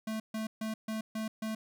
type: tone bursts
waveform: square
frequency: 219.3 Hz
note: A3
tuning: 6 cents flat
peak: -34 dBFS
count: 6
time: 0.07-1.55 s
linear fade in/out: 5 ms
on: 130 ms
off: 140 ms
effects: none